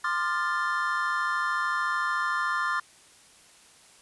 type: chord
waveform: triangle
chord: D minor seventh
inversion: third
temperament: equal with one note detuned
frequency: 1046.5 / 1200 / 1396.9 / 1760 Hz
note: C6 / D6 / F6 / A6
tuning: 0 / +37 / 0 / 0 cents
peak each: -29 dBFS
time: 0.04-2.8 s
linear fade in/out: 5 ms
effects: white hiss -55 dBFS RMS until 4.01 s + resampled to 24000 Hz